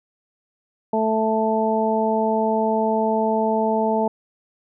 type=harmonic tone; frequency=220 Hz; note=A3; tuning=in tune; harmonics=1 / 2 / 3 / 4; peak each=-23 / -23 / -23 / -23 dBFS; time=0.93-4.08 s; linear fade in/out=5 ms; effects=none